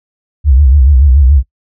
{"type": "tone with vibrato", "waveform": "sine", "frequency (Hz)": 68.2, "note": "C#2", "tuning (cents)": -28, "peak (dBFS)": -3, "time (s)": [0.44, 1.43], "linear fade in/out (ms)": 50, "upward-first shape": "sine", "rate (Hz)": 7, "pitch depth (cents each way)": 160, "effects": ["noise-tail reverb RT60 0.1 s tail -21 dB re dry"]}